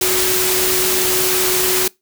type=tone in noise; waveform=sine; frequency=370 Hz; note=F#4; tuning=in tune; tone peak=-20 dBFS; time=0.01-1.88 s; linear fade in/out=5 ms; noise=white; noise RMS=-17 dBFS; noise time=0.01-1.88 s; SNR=-6 dB; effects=noise-tail reverb RT60 0.2 s tail -24 dB re dry